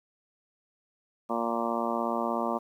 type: harmonic tone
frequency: 116.54 Hz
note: A#2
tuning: in tune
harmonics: 2 / 3 / 4 / 5 / 6 / 7 / 8 / 9 / 10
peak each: -33 / -36 / -38 / -34 / -35 / -39 / -35 / -37 / -36 dBFS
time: 1.29-2.59 s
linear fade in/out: 20 ms
effects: 10-bit